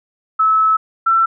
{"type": "tone pair in turn", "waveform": "sine", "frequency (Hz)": [1300, 1341.2], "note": ["E6", "E6"], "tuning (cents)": [-24, 30], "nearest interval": "minor second", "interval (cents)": 54, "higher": "second", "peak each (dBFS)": -10, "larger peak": "neither", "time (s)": [[0.39, 0.77], [1.06, 1.26]], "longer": "first", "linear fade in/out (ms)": 10, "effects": []}